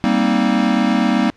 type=chord; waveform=square; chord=C minor seventh; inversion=second; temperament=equal; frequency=196 / 233.1 / 261.6 / 311.1 Hz; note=G3 / Bb3 / C4 / Eb4; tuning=0 / 0 / 0 / 0 cents; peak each=-20 / -18 / -20 / -22 dBFS; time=0.04-1.3 s; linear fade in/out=0 ms; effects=pink hiss -52 dBFS RMS until 1.36 s + low-pass 4000 Hz 12 dB/octave